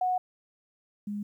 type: tone pair in turn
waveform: sine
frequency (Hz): 734 / 206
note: F#5 / G#3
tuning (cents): -14 / -14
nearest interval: octave + minor seventh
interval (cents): 2200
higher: first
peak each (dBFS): -24 / -31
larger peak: first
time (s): 0.01-0.18 / 1.07-1.23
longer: first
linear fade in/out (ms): 5
effects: 11-bit